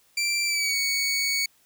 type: tone with pitch glide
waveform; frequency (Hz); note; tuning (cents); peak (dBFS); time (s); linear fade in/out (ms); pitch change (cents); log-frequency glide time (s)
20% pulse; 2351 to 2232; D7 to C#7; +1 to +11; -18; 0.17-1.46; 5; -90; 0.45-0.77
effects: white hiss -62 dBFS RMS until 1.65 s